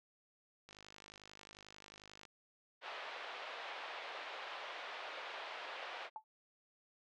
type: click train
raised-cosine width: 0.2 ms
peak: -37 dBFS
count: 81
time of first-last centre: 0.69-2.252 s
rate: 51.2 Hz
type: band-pass noise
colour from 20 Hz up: pink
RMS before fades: -47 dBFS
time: 2.81-6.1 s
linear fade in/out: 50 ms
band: 550 to 3600 Hz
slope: 24 dB/octave
type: tone with exponential decay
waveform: sine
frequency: 870 Hz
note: A5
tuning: 20 cents flat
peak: -39 dBFS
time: 6.16-6.24 s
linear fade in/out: 1 ms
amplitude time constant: 16 ms
effects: none